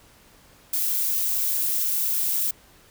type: noise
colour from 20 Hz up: violet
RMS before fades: -24 dBFS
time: 0.73-2.51 s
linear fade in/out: 5 ms
effects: pink hiss -54 dBFS RMS until 2.9 s